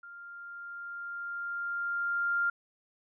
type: tone with level ramp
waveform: sine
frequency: 1396.9 Hz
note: F6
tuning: in tune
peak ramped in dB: -45 to -25 dBFS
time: 0.03-2.5 s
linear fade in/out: 5 ms
effects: none